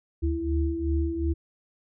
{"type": "tone cluster", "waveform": "sine", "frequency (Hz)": [73.3, 76, 331.9], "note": ["D2", "D#2", "E4"], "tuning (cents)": [-3, -40, 12], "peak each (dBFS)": -28, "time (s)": [0.22, 1.34], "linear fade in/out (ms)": 20, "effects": []}